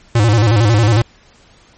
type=tone with vibrato; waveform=square; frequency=110 Hz; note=A2; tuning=in tune; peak=-9 dBFS; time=0.15-1.02 s; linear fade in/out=5 ms; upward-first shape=square; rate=11 Hz; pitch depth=110 cents each way; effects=pink hiss -48 dBFS RMS until 1.77 s + MP3 32 kbps